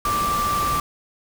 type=tone in noise; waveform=sine; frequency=1174 Hz; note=D6; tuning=1 cent flat; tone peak=-20 dBFS; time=0.05-0.8 s; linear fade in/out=2 ms; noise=pink; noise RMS=-28 dBFS; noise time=0.05-0.8 s; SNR=+5 dB; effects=none